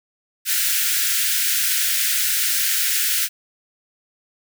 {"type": "high-pass noise", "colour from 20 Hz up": "white", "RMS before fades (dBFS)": -20, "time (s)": [0.45, 3.29], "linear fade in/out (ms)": 50, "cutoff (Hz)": 1400, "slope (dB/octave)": 96, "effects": []}